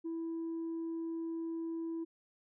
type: tone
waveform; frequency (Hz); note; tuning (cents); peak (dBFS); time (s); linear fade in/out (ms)
sine; 329.6; E4; 0; -34; 0.04-2.05; 20
effects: tanh soft clip ceiling -34 dBFS